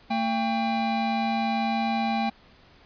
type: tone pair together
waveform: square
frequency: 225.2 / 796 Hz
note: A3 / G5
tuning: +40 / +26 cents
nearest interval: octave + minor seventh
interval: 2186 cents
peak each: -27 dBFS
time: 0.1-2.3 s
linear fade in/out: 10 ms
effects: pink hiss -55 dBFS RMS until 2.85 s + resampled to 11025 Hz